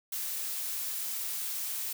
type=noise; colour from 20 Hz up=blue; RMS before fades=-35 dBFS; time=0.12-1.93 s; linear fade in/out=5 ms; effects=none